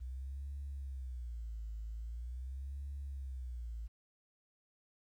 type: tone with vibrato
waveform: sine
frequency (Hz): 61.6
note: B1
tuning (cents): -4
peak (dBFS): -39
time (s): 0-3.88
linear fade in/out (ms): 20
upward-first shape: sine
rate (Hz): 0.43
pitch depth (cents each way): 220
effects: tanh soft clip ceiling -36 dBFS + 12-bit